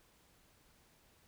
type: silence
effects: pink hiss -68 dBFS RMS until 1.27 s